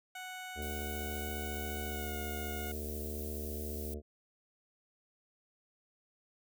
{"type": "tone with pitch glide", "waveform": "15% pulse", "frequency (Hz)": [740, 721.4], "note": ["F#5", "F#5"], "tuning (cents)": [0, -44], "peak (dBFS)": -36, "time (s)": [0.15, 2.72], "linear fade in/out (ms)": 5, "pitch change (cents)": -44, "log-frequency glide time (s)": [1.86, 2.16]}
{"type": "harmonic tone", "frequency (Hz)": 74.5, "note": "D2", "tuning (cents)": 25, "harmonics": [1, 3, 4, 5, 6, 7, 8, 9], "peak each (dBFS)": [-40, -46, -53, -47, -47, -57, -55, -56], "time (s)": [0.55, 4.02], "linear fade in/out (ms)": 50}
{"type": "noise", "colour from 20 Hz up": "violet", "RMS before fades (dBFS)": -46, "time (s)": [0.62, 3.94], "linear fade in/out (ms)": 2}
{"effects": []}